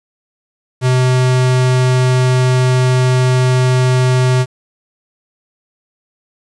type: tone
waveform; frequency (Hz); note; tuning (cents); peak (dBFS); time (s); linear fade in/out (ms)
square; 127.6; C3; -43; -10; 0.81-4.46; 50
effects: resampled to 22050 Hz + 7-bit